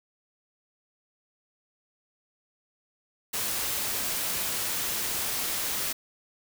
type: noise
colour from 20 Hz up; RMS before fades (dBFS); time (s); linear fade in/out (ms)
white; -30; 3.33-5.93; 10
effects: none